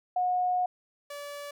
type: tone pair in turn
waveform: sine / sawtooth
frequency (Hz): 726 / 576.2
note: F#5 / D5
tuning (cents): -33 / -33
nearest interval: major third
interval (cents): 400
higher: first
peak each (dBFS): -24 / -34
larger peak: first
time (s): 0.16-0.66 / 1.1-1.51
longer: first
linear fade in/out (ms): 5
effects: none